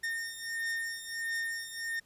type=beating tone pair; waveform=45% pulse; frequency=1829 / 1830.5 Hz; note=A#6 / A#6; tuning=-33 / -32 cents; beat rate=1.5 Hz; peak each=-36 / -38 dBFS; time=0.03-2 s; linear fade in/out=10 ms; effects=pink hiss -67 dBFS RMS until 2.05 s + resampled to 32000 Hz